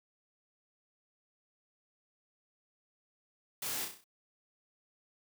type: noise with echo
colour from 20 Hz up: white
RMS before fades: -38 dBFS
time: 3.62-3.85 s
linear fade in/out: 5 ms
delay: 32 ms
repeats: 6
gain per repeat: -5 dB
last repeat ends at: 4.042 s
effects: high-pass 100 Hz 12 dB/octave